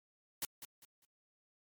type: noise with echo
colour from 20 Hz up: white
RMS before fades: -37 dBFS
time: 0.42-0.45 s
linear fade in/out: 2 ms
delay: 200 ms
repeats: 3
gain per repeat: -11 dB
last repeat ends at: 1.05 s
effects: MP3 96 kbps